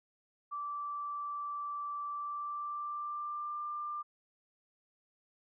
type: tone with pitch glide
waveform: sine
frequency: 1165 to 1190.9 Hz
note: D6 to D6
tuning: -14 to +24 cents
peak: -36 dBFS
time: 0.51-4.03 s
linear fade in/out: 20 ms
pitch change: +38 cents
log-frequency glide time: 2.06-3.61 s
effects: none